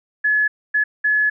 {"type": "tone bursts at uneven times", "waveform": "sine", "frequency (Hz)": 1705, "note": "G#6", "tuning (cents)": 45, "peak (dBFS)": -14, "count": 3, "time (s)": [[0.24, 0.48], [0.74, 0.84], [1.04, 1.3]], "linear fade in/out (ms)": 10, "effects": []}